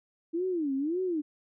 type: tone with vibrato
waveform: sine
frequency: 316.8 Hz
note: D#4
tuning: 31 cents sharp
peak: -27 dBFS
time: 0.33-1.22 s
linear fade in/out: 20 ms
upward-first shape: sine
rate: 1.8 Hz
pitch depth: 290 cents each way
effects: none